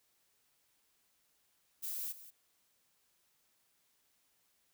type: noise with echo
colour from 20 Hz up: violet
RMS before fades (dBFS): -40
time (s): 1.82-2.13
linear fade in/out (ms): 20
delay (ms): 180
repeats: 1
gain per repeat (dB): -14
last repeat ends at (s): 2.31
effects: white hiss -75 dBFS RMS until 4.73 s